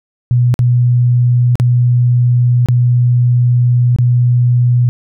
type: tone with dropouts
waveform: sine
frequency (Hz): 122.4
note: B2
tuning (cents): -15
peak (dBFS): -7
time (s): 0.31-4.89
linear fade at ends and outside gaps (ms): 0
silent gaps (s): 0.541-0.591 / 1.555-1.599 / 2.66-2.686 / 3.962-3.986
effects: none